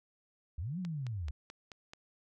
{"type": "linear two-way sweep", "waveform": "sine", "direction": "up then down", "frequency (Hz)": [65.2, 190, 65.2], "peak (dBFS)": -35, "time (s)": [0.58, 1.31], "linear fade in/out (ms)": 5, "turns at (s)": 0.79}
{"type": "click train", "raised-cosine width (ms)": 0.2, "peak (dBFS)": -30, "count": 6, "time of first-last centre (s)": [0.85, 1.935], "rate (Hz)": 4.61}
{"effects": []}